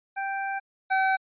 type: tone pair in turn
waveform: 25% pulse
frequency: 784 / 765.7 Hz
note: G5 / G5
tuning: 0 / -41 cents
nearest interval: unison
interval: 41 cents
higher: first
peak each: -24 / -17 dBFS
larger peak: second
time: 0.16-0.6 / 0.9-1.17 s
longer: first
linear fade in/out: 20 ms
effects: resampled to 8000 Hz